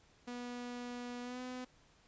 sawtooth tone with pitch glide, 243.9 to 252.4 Hz, B3 to B3, -21 to +38 cents, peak -38 dBFS, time 0.27-1.65 s, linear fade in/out 10 ms, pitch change +59 cents, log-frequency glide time 1.22-1.41 s, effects pink hiss -67 dBFS RMS until 2.07 s + resampled to 16000 Hz

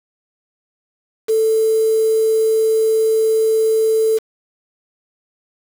sine tone with quantisation, 441.6 Hz, A4, 6 cents sharp, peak -12 dBFS, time 1.28-4.19 s, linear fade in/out 20 ms, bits 5, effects none

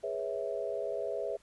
sine chord, C# minor seventh, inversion second, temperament equal with one note detuned, 415.3 / 493.9 / 554.4 / 653.9 Hz, G#4 / B4 / C#5 / E5, 0 / 0 / 0 / -14 cents, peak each -38 / -39 / -38 / -37 dBFS, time 0.03-1.37 s, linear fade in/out 10 ms, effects pink hiss -64 dBFS RMS until 1.42 s + resampled to 24000 Hz

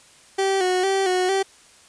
30% pulse tone with vibrato, 377 Hz, F#4, 32 cents sharp, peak -16 dBFS, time 0.38-1.43 s, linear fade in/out 10 ms, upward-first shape square, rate 2.2 Hz, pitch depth 49 cents each way, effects white hiss -51 dBFS RMS until 1.88 s + resampled to 22050 Hz

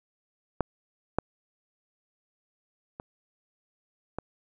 clicks, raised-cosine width 1 ms, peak -10 / -10 / -24 / -18 dBFS, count 4, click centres 0.607 / 1.186 / 2.999 / 4.186 s, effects none

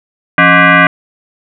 sine tone with frequency modulation, 172.2 Hz, F3, 24 cents flat, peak -3 dBFS, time 0.38-0.87 s, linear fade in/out 2 ms, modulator 447 Hz, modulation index 4.6, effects none

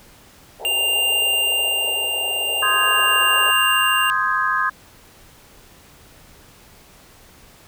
white band-pass noise, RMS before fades -33 dBFS, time 0.59-3.52 s, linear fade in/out 20 ms, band 370 to 910 Hz, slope 96 dB/octave
square tone with tremolo, 2794 Hz, F7, in tune, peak -17 dBFS, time 0.65-4.1 s, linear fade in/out 0 ms, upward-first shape sine, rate 0.47 Hz, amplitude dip 40%
sine chord, Ab major seventh, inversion first, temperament equal, 1046.5 / 1244.5 / 1568 / 1661.2 Hz, C6 / Eb6 / G6 / Ab6, 0 / 0 / 0 / 0 cents, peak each -22 / -22 / -25 / -22 dBFS, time 2.62-4.7 s, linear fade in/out 10 ms
effects pink hiss -48 dBFS RMS until 7.67 s

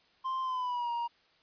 triangle tone with pitch glide, 1046.5 to 943.2 Hz, C6 to A#5, 0 to +20 cents, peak -29 dBFS, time 0.24-1.08 s, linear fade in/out 20 ms, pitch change -180 cents, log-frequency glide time 0.42-0.91 s, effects white hiss -66 dBFS RMS until 1.42 s + resampled to 11025 Hz

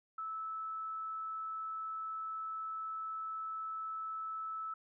sine tone, 1308 Hz, E6, 14 cents flat, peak -38 dBFS, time 0.18-4.74 s, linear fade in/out 5 ms, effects none

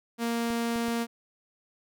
sawtooth tone, 233.1 Hz, A#3, in tune, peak -23 dBFS, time 0.18-1.07 s, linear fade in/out 50 ms
clicks, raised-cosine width 3 ms, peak -30 dBFS, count 3, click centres 0.504 / 0.759 / 0.883 s
effects none

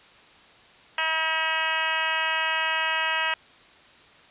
harmonic tone, 320 Hz, D#4, 49 cents sharp, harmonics 2 / 3 / 4 / 5 / 6 / 7 / 8 / 9 / 10, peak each -37 / -30 / -33 / -30 / -30 / -36 / -30 / -31 / -36 dBFS, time 0.98-3.34 s, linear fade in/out 2 ms, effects white hiss -52 dBFS RMS until 4.3 s + resampled to 8000 Hz

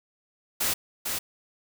white noise with echo, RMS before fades -26 dBFS, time 0.6-0.74 s, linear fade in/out 10 ms, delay 450 ms, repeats 1, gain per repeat -4 dB, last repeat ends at 1.19 s, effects none

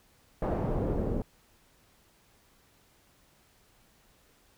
pink noise with low-pass filter sweep, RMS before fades -30 dBFS, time 0.42-1.22 s, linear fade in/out 2 ms, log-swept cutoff 720 to 390 Hz, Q 1.3, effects pink hiss -64 dBFS RMS until 4.57 s

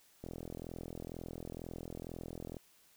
click train, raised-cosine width 2 ms, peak -30 dBFS, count 99, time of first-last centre 0.24-2.568 s, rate 42.1 Hz, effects white hiss -66 dBFS RMS until 2.96 s

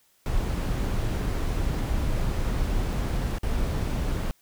brown noise with dropouts, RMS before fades -26 dBFS, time 0.26-4.31 s, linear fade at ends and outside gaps 0 ms, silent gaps 2.93-2.934 / 3.384-3.432 s, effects white hiss -64 dBFS RMS until 4.41 s

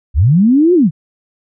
sine linear two-way sweep, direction up then down, 55 to 370 to 131.8 Hz, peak -6 dBFS, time 0.14-0.91 s, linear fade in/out 50 ms, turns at 0.74 s, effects none

